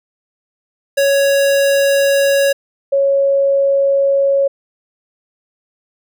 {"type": "tone pair in turn", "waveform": ["square", "sine"], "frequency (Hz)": [556, 552.8], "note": ["C#5", "C#5"], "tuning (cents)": [5, -5], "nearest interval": "unison", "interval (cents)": 10, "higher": "first", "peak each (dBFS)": [-11, -10], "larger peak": "second", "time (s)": [[0.97, 2.53], [2.92, 4.48]], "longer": "neither", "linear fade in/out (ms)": 10, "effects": []}